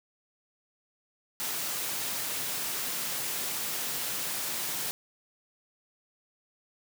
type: high-pass noise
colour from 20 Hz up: white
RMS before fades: -33 dBFS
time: 1.4-4.91 s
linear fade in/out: 0 ms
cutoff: 100 Hz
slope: 96 dB/octave
effects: none